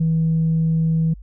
sine tone, 161.9 Hz, E3, 31 cents flat, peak -14 dBFS, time 0-1.14 s, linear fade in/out 10 ms, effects tanh soft clip ceiling -12 dBFS + added 50 Hz sine -36 dBFS peak until 1.22 s

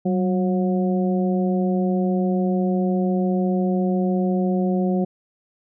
harmonic tone with a mistuned harmonic, 181.4 Hz, F#3, 34 cents flat, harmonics 1 / 2 / 3 / 4, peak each -19 / -25 / -29 / -31 dBFS, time 0.05-5.05 s, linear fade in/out 10 ms, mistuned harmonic 1, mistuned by +66 cents, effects none

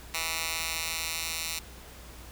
10% pulse tone with high-pass filter sweep, 162.9 Hz, E3, 20 cents flat, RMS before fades -33 dBFS, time 0.14-1.59 s, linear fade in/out 2 ms, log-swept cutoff 1900 to 3300 Hz, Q 0.73, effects added 60 Hz sine -48 dBFS peak until 2.31 s + pink hiss -49 dBFS RMS until 2.31 s

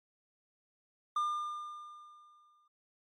triangle tone with exponential decay, 1203 Hz, D6, 41 cents sharp, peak -26 dBFS, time 1.16-2.68 s, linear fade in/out 5 ms, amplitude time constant 330 ms, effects MP3 48 kbps

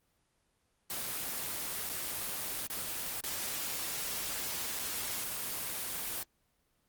white noise with dropouts, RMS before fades -37 dBFS, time 0.9-6.23 s, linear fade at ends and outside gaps 1 ms, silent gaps 1.893-1.897 / 2.669-2.7 / 3.206-3.238 / 4.79-4.794 s, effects pink hiss -75 dBFS RMS until 6.88 s + Opus 24 kbps

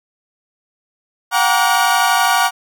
40% pulse tone cluster, 726 / 778 / 940 / 1155 / 1442 Hz, F#5 / G5 / A#5 / D6 / F#6, -33 / -13 / +14 / -29 / -45 cents, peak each -18 dBFS, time 1.31-2.51 s, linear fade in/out 50 ms, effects none

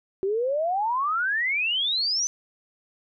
sine exponential sweep, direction up, 373.9 to 6140 Hz, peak -22 dBFS, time 0.23-2.27 s, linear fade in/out 0 ms, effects none

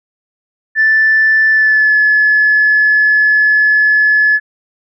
sine tone with pitch glide, 1760 to 1713.9 Hz, A6 to A6, 0 to -46 cents, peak -6 dBFS, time 0.75-4.4 s, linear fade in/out 50 ms, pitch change -46 cents, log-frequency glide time 1.51-1.96 s, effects tanh soft clip ceiling -2 dBFS

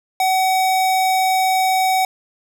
square tone, 754 Hz, F#5, 32 cents sharp, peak -15 dBFS, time 0.2-2.05 s, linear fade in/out 2 ms, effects none

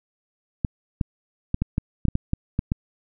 clicks, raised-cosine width 5 ms, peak -9 dBFS, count 11, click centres 0.648 / 1.012 / 1.544 / 1.62 / 1.781 / 2.053 / 2.084 / 2.154 / 2.334 / 2.591 / 2.719 s, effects none

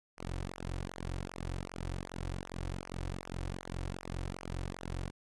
sawtooth tone with flanger, 44.93 Hz, F1, 50 cents sharp, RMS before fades -40 dBFS, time 0.17-5.11 s, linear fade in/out 20 ms, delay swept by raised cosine 0.23 to 4.93 ms, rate 2.6 Hz, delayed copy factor -0.95, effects resampled to 24000 Hz

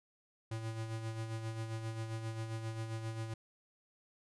square tone with tremolo, 112.1 Hz, A2, 33 cents sharp, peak -37 dBFS, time 0.51-3.34 s, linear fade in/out 5 ms, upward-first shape sine, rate 7.5 Hz, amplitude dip 50%, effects resampled to 24000 Hz

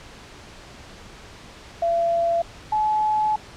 sine tone pair in turn, 678 / 856.1 Hz, E5 / A5, +49 / -48 cents, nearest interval major third, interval 403 cents, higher second, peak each -18 dBFS, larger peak neither, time 1.82-2.42 / 2.72-3.36 s, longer second, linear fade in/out 5 ms, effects pink hiss -43 dBFS RMS until 3.56 s + low-pass 6000 Hz 12 dB/octave

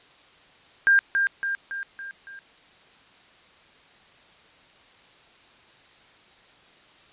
sine tone with echo, 1598 Hz, G6, 33 cents sharp, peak -14 dBFS, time 0.87-0.99 s, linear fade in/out 0 ms, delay 280 ms, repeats 5, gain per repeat -5 dB, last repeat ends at 2.39 s, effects white hiss -54 dBFS RMS until 7.12 s + resampled to 8000 Hz

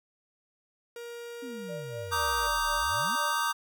45% pulse tone with pitch glide, 472.4 to 477.1 Hz, A#4 to A#4, +23 to +40 cents, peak -39 dBFS, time 0.96-2.47 s, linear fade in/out 2 ms, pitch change +17 cents, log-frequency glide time 1.86-2.2 s
sine exponential two-way sweep, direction down then up, 277.2 to 34 to 277.2 Hz, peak -39 dBFS, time 1.42-3.16 s, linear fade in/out 10 ms, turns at 2.72 s
sine tone with tremolo, 587.3 Hz, D5, in tune, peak -36 dBFS, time 1.68-3.41 s, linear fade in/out 20 ms, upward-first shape sine, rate 4 Hz, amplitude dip 95%
square chord, Eb major seventh, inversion second, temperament just, 933.4 / 1166.7 / 1244.5 / 1555.6 Hz, Bb5 / D6 / Eb6 / G6, +2 / -12 / 0 / -14 cents, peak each -33 dBFS, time 2.11-3.53 s, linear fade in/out 20 ms
effects none

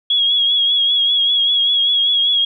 sine tone with vibrato, 3322 Hz, G#7, in tune, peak -12 dBFS, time 0.1-2.45 s, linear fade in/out 5 ms, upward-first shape triangle, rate 5.1 Hz, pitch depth 46 cents each way, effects none

